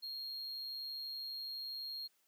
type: tone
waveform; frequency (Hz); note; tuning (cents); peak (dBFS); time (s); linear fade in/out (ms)
triangle; 4247; C8; +25; -40; 0.02-2.08; 20
effects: white hiss -75 dBFS RMS until 2.27 s + high-pass 200 Hz 12 dB/octave